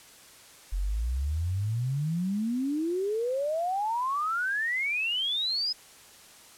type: exponential sweep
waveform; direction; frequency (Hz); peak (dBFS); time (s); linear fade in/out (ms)
sine; up; 42.97 to 5120; -26; 0.72-5.73; 10
effects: white hiss -52 dBFS RMS until 6.57 s + low-pass 11000 Hz 12 dB/octave